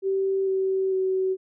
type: tone with pitch steps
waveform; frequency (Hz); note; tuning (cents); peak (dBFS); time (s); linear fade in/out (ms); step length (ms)
sine; 386.7 / 382 / 377.4; G4 / G4 / F#4; -24 / -45 / +34; -21; 0.02-1.37; 50; 450
effects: none